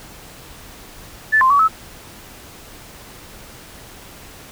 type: tone with pitch steps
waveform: sine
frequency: 1751 / 1046 / 1135 / 1299 Hz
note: A6 / C6 / C#6 / E6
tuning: -9 / -1 / +41 / -26 cents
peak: -10 dBFS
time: 1.32-1.684 s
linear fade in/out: 20 ms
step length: 91 ms
effects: pink hiss -40 dBFS RMS until 4.51 s